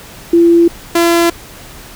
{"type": "tone pair in turn", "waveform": ["sine", "sawtooth"], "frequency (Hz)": [339.4, 339.4], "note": ["F4", "F4"], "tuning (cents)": [-49, -49], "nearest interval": "unison", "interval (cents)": 0, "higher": "neither", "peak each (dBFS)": -4, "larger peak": "neither", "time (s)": [[0.33, 0.68], [0.95, 1.3]], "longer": "neither", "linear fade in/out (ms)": 5, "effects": ["pink hiss -34 dBFS RMS until 1.95 s"]}